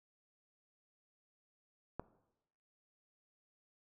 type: click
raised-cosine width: 1 ms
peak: -25 dBFS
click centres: 1.996 s
effects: noise-tail reverb RT60 0.9 s tail -18 dB re dry